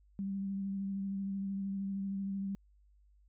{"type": "tone with vibrato", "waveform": "sine", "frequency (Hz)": 196, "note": "G3", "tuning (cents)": 0, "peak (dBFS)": -34, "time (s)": [0.19, 2.55], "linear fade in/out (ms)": 0, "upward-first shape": "sine", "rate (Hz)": 13, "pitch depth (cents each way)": 18, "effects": ["added 50 Hz sine -62 dBFS peak until 3.28 s"]}